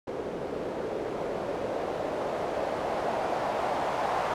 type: noise with low-pass filter sweep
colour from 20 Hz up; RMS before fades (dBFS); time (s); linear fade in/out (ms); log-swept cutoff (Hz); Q
blue; -31; 0.07-4.34; 5; 420 to 790; 2.2
effects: none